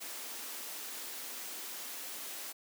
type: high-pass noise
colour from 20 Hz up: white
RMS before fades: -43 dBFS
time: 0-2.53 s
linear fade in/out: 20 ms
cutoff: 220 Hz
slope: 48 dB/octave
effects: none